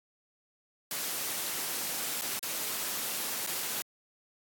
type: noise with dropouts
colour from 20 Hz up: white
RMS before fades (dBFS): -34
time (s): 0.91-3.82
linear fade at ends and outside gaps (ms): 1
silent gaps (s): 2.212-2.219 / 2.392-2.428 / 3.464-3.472
effects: high-pass 150 Hz 12 dB/octave + AAC 64 kbps